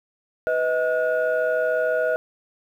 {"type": "tone cluster", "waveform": "sine", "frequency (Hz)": [498.3, 632, 1446], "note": ["B4", "D#5", "F#6"], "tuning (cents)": [15, 27, -40], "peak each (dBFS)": [-23, -21, -26], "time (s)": [0.47, 2.16], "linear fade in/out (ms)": 0, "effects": ["tanh soft clip ceiling -12 dBFS", "9-bit"]}